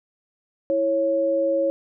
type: tone pair together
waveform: sine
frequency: 328.9 / 551 Hz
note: E4 / C#5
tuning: -4 / -11 cents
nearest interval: major sixth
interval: 893 cents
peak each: -26 / -19 dBFS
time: 0.7-1.7 s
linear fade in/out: 0 ms
effects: none